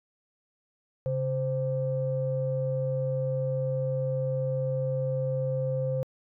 sine tone pair together, 136.02 / 521 Hz, C#3 / C5, -32 / -7 cents, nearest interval octave + major seventh, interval 2325 cents, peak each -28 dBFS, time 1.06-6.03 s, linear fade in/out 0 ms, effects tanh soft clip ceiling -18 dBFS

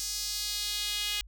sawtooth tone with high-pass filter sweep, 415.3 Hz, G#4, in tune, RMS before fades -33 dBFS, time 0-1.21 s, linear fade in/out 0 ms, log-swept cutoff 5500 to 3000 Hz, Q 2.3, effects added 50 Hz sine -48 dBFS peak until 1.27 s

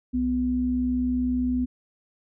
sine tone pair together, 62.6 / 250.4 Hz, B1 / B3, +24 / +24 cents, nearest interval 2 octaves, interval 2400 cents, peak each -31 / -22 dBFS, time 0.13-1.66 s, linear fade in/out 20 ms, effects none

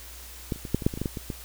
clicks, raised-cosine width 3 ms, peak -14 / -30 / -23 / -9 / -21 / -7 / -21 / -21 / -15 / -14 / -20 / -18 dBFS, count 12, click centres 0.522 / 0.56 / 0.652 / 0.746 / 0.822 / 0.865 / 0.939 / 0.975 / 1.016 / 1.058 / 1.172 / 1.302 s, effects added 60 Hz sine -45 dBFS peak until 1.44 s + white hiss -45 dBFS RMS until 1.44 s

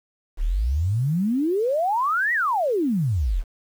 sine exponential two-way sweep, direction up then down, 32.7 to 1975.5 to 32.7 Hz, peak -19 dBFS, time 0.37-3.44 s, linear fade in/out 50 ms, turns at 2.33 s, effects 8-bit

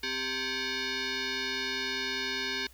sine tone with frequency modulation, 1050 Hz, C6, 6 cents sharp, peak -30 dBFS, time 0.03-2.67 s, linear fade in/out 5 ms, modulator 655 Hz, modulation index 5.9, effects added 60 Hz sine -55 dBFS peak until 2.73 s + white hiss -59 dBFS RMS until 2.73 s

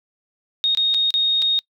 sine tone with dropouts, 3721 Hz, A#7, 4 cents flat, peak -15 dBFS, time 0.64-1.59 s, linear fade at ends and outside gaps 0 ms, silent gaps 0.749-0.773 / 0.941-0.945 / 1.105-1.14 / 1.419-1.423 s, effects noise-tail reverb RT60 0.1 s tail -26 dB re dry

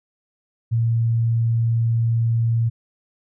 sine tone, 115.3 Hz, A#2, 19 cents flat, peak -16 dBFS, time 0.71-2.7 s, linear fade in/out 20 ms, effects none

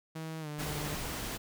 sawtooth tone with pitch glide, 160 to 149.29 Hz, D#3 to D3, +49 to +29 cents, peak -34 dBFS, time 0.15-0.95 s, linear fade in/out 10 ms, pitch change -120 cents, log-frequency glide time 0.4-0.48 s
pink noise, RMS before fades -38 dBFS, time 0.58-1.38 s, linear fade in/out 20 ms
effects none

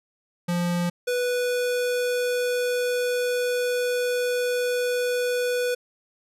square tone pair in turn, 174.61 / 492.7 Hz, F3 / B4, 0 / -4 cents, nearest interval octave + tritone, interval 1796 cents, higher second, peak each -23 dBFS, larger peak neither, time 0.48-0.9 / 1.07-5.75 s, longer second, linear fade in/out 10 ms, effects resampled to 32000 Hz

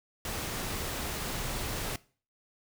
pink noise, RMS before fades -35 dBFS, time 0.25-1.96 s, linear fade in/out 2 ms, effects noise-tail reverb RT60 0.4 s tail -20 dB re dry

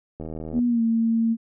click train, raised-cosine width 2 ms, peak -21 dBFS, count 32, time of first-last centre 0.2-0.59 s, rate 79.4 Hz
sine tone with pitch glide, 242.4 to 227.5 Hz, B3 to A#3, -32 to -42 cents, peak -18 dBFS, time 0.52-1.37 s, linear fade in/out 50 ms, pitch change -110 cents, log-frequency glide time 0.67-0.82 s
effects none

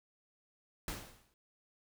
pink noise with exponential decay, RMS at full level -38 dBFS, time 0.88-1.34 s, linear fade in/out 1 ms, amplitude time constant 100 ms, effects none

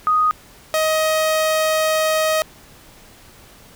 sine / sawtooth tone pair in turn, 1244.5 / 629.1 Hz, D#6 / D#5, 0 / +19 cents, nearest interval octave, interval 1181 cents, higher first, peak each -13 / -12 dBFS, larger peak second, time 0.07-0.31 / 0.74-2.42 s, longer second, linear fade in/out 0 ms, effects pink hiss -46 dBFS RMS until 3.75 s

